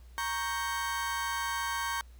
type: chord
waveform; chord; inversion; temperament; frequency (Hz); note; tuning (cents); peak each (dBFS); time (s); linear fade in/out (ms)
35% pulse; G diminished; first; equal with one note detuned; 935 / 1108.7 / 1568; Bb5 / Db6 / G6; +5 / 0 / 0; -34; 0.18-2.01; 0
effects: added 60 Hz sine -49 dBFS peak until 2.19 s + pink hiss -65 dBFS RMS until 2.19 s